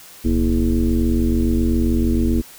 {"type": "tone with frequency modulation", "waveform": "sine", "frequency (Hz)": 150, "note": "D3", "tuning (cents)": 37, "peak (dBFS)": -14, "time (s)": [0.24, 2.42], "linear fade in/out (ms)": 20, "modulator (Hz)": 87.1, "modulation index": 2.2, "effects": ["white hiss -42 dBFS RMS until 2.58 s"]}